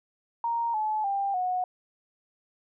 sine tone with pitch steps, 932.3 / 859.9 / 793.1 / 731.5 Hz, A#5 / A5 / G5 / F#5, 0 / -40 / +20 / -20 cents, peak -25 dBFS, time 0.44-1.64 s, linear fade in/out 2 ms, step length 300 ms, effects none

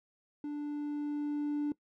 triangle tone with level ramp, 293.7 Hz, D4, in tune, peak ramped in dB -33 to -26 dBFS, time 0.44-1.72 s, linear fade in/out 2 ms, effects noise-tail reverb RT60 0.1 s tail -22 dB re dry + tanh soft clip ceiling -26 dBFS

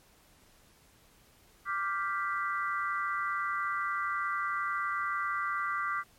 sine chord, G dominant seventh, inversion second, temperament equal, 1174.7 / 1396.9 / 1568 / 1975.5 Hz, D6 / F6 / G6 / B6, 0 / 0 / 0 / 0 cents, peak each -32 / -36 / -38 / -38 dBFS, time 1.65-6.04 s, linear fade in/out 50 ms, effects pink hiss -62 dBFS RMS until 6.18 s + MP3 64 kbps

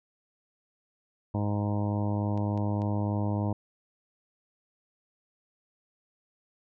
harmonic tone, 103.4 Hz, G#2, 7 cents flat, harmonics 1 / 2 / 3 / 4 / 5 / 6 / 7 / 8 / 9 / 10, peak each -28 / -32 / -35 / -44 / -41 / -40 / -44 / -44 / -41 / -51 dBFS, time 1.34-3.53 s, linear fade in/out 5 ms
clicks, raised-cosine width 0.2 ms, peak -33 dBFS, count 3, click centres 2.376 / 2.576 / 2.819 s
effects none

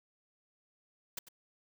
white noise with echo, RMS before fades -39 dBFS, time 1.17-1.19 s, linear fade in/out 5 ms, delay 97 ms, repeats 1, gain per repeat -14 dB, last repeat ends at 1.287 s, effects none

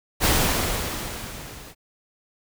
pink noise with level ramp, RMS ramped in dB -17 to -43 dBFS, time 0.2-1.75 s, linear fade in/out 50 ms, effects none

